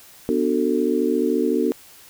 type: chord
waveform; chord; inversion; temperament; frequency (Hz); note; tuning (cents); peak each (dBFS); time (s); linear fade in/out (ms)
sine; B minor seventh; none; just; 246.9 / 296.3 / 370.4 / 444.5; B3 / D4 / F#4 / A4; 0 / +15 / +2 / +18; -23; 0.29-1.72; 0
effects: white hiss -47 dBFS RMS until 2.09 s